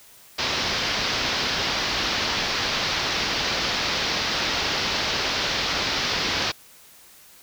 white low-pass noise, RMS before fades -25 dBFS, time 0.38-6.52 s, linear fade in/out 10 ms, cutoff 5400 Hz, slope 48 dB/octave, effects white hiss -50 dBFS RMS until 7.42 s

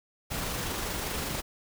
pink noise with amplitude modulation, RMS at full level -32 dBFS, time 0.3-1.42 s, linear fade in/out 20 ms, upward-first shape sine, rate 25 Hz, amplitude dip 25%, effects none

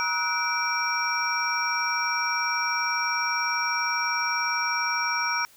sine tone cluster, 950 / 1282 / 1475 / 2323 / 5580 Hz, A#5 / E6 / F#6 / D7 / F8, +33 / -49 / -6 / -20 / -2 cents, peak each -30 dBFS, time 0-5.45 s, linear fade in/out 0 ms, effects white hiss -55 dBFS RMS until 5.56 s

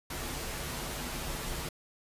pink noise with comb filter, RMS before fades -37 dBFS, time 0.1-1.69 s, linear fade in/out 5 ms, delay 10 ms, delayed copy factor -0.55, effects resampled to 32000 Hz

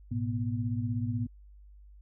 sine tone cluster, 106.8 / 123 / 243.2 Hz, G#2 / B2 / B3, +49 / -7 / -26 cents, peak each -31 / -35 / -34 dBFS, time 0.11-1.27 s, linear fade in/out 10 ms, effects added 50 Hz sine -50 dBFS peak until 2.01 s

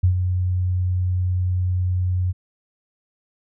sine tone with ADSR envelope, 91 Hz, F#2, 28 cents flat, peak -11 dBFS, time 0.03-2.33 s, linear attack 11 ms, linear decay 95 ms, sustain -7 dB, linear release 27 ms, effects none

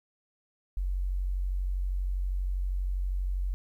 sine tone, 46.25 Hz, F#1, in tune, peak -27 dBFS, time 0.77-3.54 s, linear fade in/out 0 ms, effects 11-bit

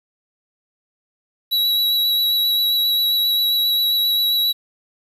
square tone with vibrato, 3902 Hz, B7, 22 cents flat, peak -16 dBFS, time 1.51-4.53 s, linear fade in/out 20 ms, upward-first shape sine, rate 7.5 Hz, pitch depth 17 cents each way, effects 8-bit

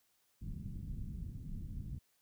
pink low-pass noise, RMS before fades -43 dBFS, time 0.41-1.99 s, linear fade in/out 10 ms, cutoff 200 Hz, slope 24 dB/octave, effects white hiss -75 dBFS RMS until 2.21 s

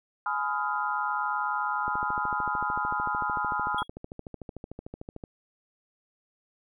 sine chord, F half-diminished seventh, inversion first, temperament just, 838.1 / 1005.8 / 1257.2 / 1396.9 Hz, Ab5 / Cb6 / Eb6 / F6, +16 / +31 / +18 / 0 cents, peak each -32 dBFS, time 0.26-3.83 s, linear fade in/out 2 ms
click train, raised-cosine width 2 ms, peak -25 dBFS, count 46, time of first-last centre 1.88-5.238 s, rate 13.4 Hz
triangle tone with exponential decay, 3323 Hz, G#7, in tune, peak -29 dBFS, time 3.78-3.88 s, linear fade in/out 5 ms, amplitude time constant 21 ms
effects none

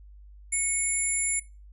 sine tone cluster, 2204 / 7270 / 9930 Hz, C#7 / A#8 / D#9, -11 / -44 / -5 cents, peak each -31 / -29 / -26 dBFS, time 0.52-1.4 s, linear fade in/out 10 ms, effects noise-tail reverb RT60 0.3 s tail -22 dB re dry + added 50 Hz sine -46 dBFS peak until 1.72 s

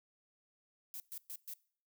violet noise bursts, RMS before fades -45 dBFS, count 4, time 0.94-1.536 s, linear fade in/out 0 ms, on 59 ms, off 120 ms, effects noise-tail reverb RT60 0.5 s tail -22 dB re dry

